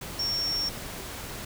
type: tone in noise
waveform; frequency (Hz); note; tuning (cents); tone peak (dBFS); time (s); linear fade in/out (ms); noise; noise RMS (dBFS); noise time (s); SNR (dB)
sine; 5500; F8; -27; -26; 0.19-0.69; 5; pink; -38; 0.01-1.45; +9
effects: none